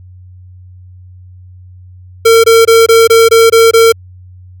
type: tone bursts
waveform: square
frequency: 455.4 Hz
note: A#4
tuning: 40 cents flat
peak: -3 dBFS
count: 8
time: 2.25-3.924 s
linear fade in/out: 10 ms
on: 190 ms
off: 22 ms
effects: added 91 Hz sine -32 dBFS peak until 4.6 s